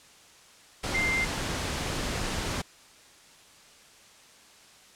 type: tone in noise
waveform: sine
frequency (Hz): 2093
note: C7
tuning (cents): 0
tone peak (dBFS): -25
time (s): 0.94-1.25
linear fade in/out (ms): 10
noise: pink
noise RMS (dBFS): -31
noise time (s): 0.83-2.62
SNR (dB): +3
effects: white hiss -54 dBFS RMS until 4.95 s + low-pass 8000 Hz 12 dB/octave